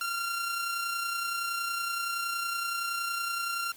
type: tone with amplitude modulation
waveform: sawtooth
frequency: 1380 Hz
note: F6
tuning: 21 cents flat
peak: -25 dBFS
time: 0.01-3.72 s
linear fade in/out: 2 ms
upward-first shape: sine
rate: 30.7 Hz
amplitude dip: 35%
effects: white hiss -52 dBFS RMS until 3.76 s